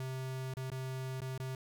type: tone with dropouts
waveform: square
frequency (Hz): 130.81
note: C3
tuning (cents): 0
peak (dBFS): -38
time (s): 0-1.55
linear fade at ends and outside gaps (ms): 2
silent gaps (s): 0.539-0.569 / 0.702-0.717 / 1.205-1.217 / 1.378-1.399
effects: none